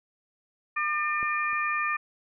harmonic tone, 601 Hz, D5, 40 cents sharp, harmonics 2 / 3 / 4, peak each -28 / -30 / -31 dBFS, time 0.76-1.97 s, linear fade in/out 10 ms
clicks, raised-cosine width 2 ms, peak -29 / -39 dBFS, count 2, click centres 1.229 / 1.531 s
effects none

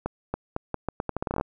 accelerating click train, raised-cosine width 1 ms, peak -13 dBFS, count 16, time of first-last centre 0.06-1.411 s, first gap 280 ms, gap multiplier 0.8, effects none

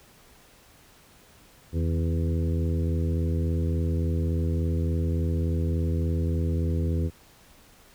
harmonic tone with a mistuned harmonic, 83.5 Hz, E2, 23 cents sharp, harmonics 1 / 2 / 3 / 4 / 5 / 6, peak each -24 / -30 / -34 / -36 / -38 / -40 dBFS, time 1.72-7.11 s, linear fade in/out 50 ms, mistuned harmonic 2, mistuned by -65 cents, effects pink hiss -55 dBFS RMS until 7.94 s

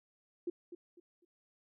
sine tone with echo, 349.2 Hz, F4, in tune, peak -33 dBFS, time 0.47-0.5 s, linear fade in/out 5 ms, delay 250 ms, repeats 3, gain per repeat -11 dB, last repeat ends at 1.25 s, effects none

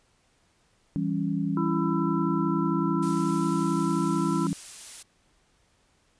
sine chord, C# diminished, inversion first, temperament equal, 164.81 / 196 / 277.2 Hz, E3 / G3 / C#4, 0 / 0 / 0 cents, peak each -29 dBFS, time 0.96-4.53 s, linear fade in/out 0 ms
harmonic tone, 333.1 Hz, E4, 18 cents sharp, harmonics 1 / 3 / 4, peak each -28 / -33 / -34 dBFS, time 1.57-4.47 s, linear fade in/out 2 ms
blue noise, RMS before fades -39 dBFS, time 3.02-5.03 s, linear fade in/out 10 ms
effects pink hiss -66 dBFS RMS until 6.19 s + resampled to 22050 Hz

